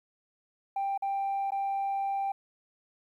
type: tone with dropouts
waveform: sine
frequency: 788 Hz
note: G5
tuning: 9 cents sharp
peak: -26 dBFS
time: 0.76-2.32 s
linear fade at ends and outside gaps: 5 ms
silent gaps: 0.977-1.022 / 1.506-1.519 s
effects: tanh soft clip ceiling -26 dBFS + 11-bit